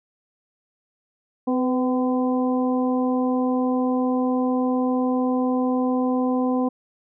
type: harmonic tone with a mistuned harmonic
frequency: 254.9 Hz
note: C4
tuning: 45 cents flat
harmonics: 1 / 2 / 3 / 4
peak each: -20 / -26 / -30 / -32 dBFS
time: 1.47-6.69 s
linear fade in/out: 10 ms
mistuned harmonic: 2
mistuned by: -27 cents
effects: none